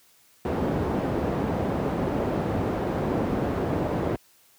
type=low-pass noise; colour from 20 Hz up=white; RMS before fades=-26 dBFS; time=0.45-4.16 s; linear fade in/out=2 ms; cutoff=480 Hz; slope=12 dB/octave; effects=white hiss -59 dBFS RMS until 4.58 s + high-pass 60 Hz 12 dB/octave